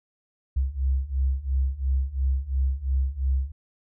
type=beating tone pair; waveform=sine; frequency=65 / 67.9 Hz; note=C2 / C#2; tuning=-11 / -35 cents; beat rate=2.9 Hz; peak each=-26 / -24 dBFS; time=0.56-3.52 s; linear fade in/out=10 ms; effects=none